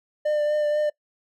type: tone with vibrato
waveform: triangle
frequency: 598 Hz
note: D5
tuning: 31 cents sharp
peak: -18 dBFS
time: 0.25-0.9 s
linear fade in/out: 10 ms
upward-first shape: triangle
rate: 4.1 Hz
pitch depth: 21 cents each way
effects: noise-tail reverb RT60 0.1 s tail -23 dB re dry